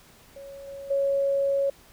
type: tone with level steps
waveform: sine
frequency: 554 Hz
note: C#5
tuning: 1 cent flat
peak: -39 / -36 / -21 dBFS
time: 0.36-1.7 s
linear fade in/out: 5 ms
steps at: 0.67 / 0.9 s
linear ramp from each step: 10 ms
effects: pink hiss -54 dBFS RMS until 1.92 s